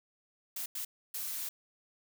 blue noise bursts at uneven times, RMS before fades -38 dBFS, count 3, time 0.56-0.66 / 0.75-0.85 / 1.14-1.49 s, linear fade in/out 5 ms, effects none

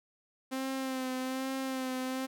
sawtooth tone with vibrato, 261.6 Hz, C4, in tune, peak -29 dBFS, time 0.51-2.27 s, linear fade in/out 20 ms, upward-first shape sine, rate 1.2 Hz, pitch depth 30 cents each way, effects none

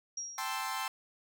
sine tone with exponential decay, 5650 Hz, F8, 19 cents sharp, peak -34 dBFS, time 0.17-0.82 s, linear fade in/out 5 ms, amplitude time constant 140 ms
sawtooth chord, A minor seventh, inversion third, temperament equal, 784 / 880 / 1046.5 / 1318.5 Hz, G5 / A5 / C6 / E6, 0 / 0 / 0 / 0 cents, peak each -37 / -36 / -34 / -38 dBFS, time 0.38-0.88 s, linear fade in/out 2 ms
effects none

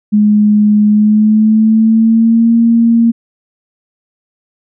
sine tone with pitch glide, 209.6 to 231.2 Hz, G#3 to A#3, +16 to -14 cents, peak -5 dBFS, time 0.12-3.12 s, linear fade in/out 20 ms, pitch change +170 cents, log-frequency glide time 0.88-2.54 s, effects none

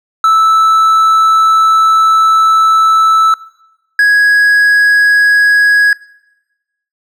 triangle tone pair in turn, 1314 / 1662.2 Hz, E6 / G#6, -6 / +1 cents, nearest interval major third, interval 407 cents, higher second, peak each -3 dBFS, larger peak neither, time 0.24-3.34 / 3.99-5.93 s, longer first, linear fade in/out 2 ms, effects noise-tail reverb RT60 1.0 s tail -21 dB re dry

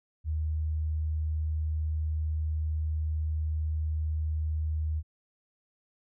sine tone, 77.78 Hz, D#2, in tune, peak -27 dBFS, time 0.24-5.03 s, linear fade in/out 50 ms, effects none

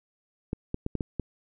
clicks, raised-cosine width 3 ms, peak -16 dBFS, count 6, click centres 0.531 / 0.744 / 0.864 / 0.953 / 1.008 / 1.197 s, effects none

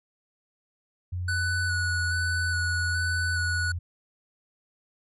sine tone with pitch glide, 89.7 to 86.49 Hz, F2 to F2, +47 to -16 cents, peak -28 dBFS, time 1.12-3.79 s, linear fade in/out 10 ms, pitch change -63 cents, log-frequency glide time 1.73-2.04 s
square tone with vibrato, 1480 Hz, F#6, in tune, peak -27 dBFS, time 1.28-3.72 s, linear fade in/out 5 ms, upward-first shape square, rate 1.2 Hz, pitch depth 15 cents each way
effects resampled to 24000 Hz

